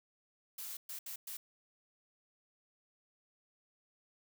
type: noise bursts at uneven times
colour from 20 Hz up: blue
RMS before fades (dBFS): -44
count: 4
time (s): 0.58-0.77 / 0.89-0.99 / 1.06-1.16 / 1.27-1.37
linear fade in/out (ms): 5
effects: none